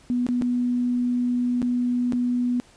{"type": "tone with dropouts", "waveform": "sine", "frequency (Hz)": 245.3, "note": "B3", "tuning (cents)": -12, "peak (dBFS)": -20, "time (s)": [0.1, 2.6], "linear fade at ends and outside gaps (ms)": 0, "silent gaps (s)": [[0.266, 0.288], [0.414, 0.421], [1.618, 1.627], [2.123, 2.132]], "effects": ["pink hiss -54 dBFS RMS until 2.76 s", "resampled to 22050 Hz"]}